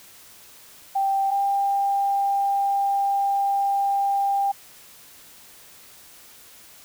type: tone pair in turn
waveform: sine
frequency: 784 / 795.4 Hz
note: G5 / G5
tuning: 0 / +25 cents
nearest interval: unison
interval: 25 cents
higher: second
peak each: -19 dBFS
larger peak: neither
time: 0.95-1.31 / 1.31-4.52 s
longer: second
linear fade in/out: 10 ms
effects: white hiss -48 dBFS RMS until 6.84 s